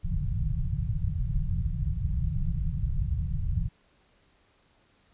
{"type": "low-pass noise", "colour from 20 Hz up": "pink", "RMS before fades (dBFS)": -28, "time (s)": [0.03, 3.69], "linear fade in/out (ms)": 20, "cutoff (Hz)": 170, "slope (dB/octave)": 96, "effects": ["pink hiss -65 dBFS RMS until 5.13 s", "resampled to 8000 Hz"]}